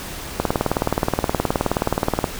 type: click train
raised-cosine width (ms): 1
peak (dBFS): -3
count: 36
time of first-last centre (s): 0.4-2.242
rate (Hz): 19
effects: pink hiss -32 dBFS RMS until 2.39 s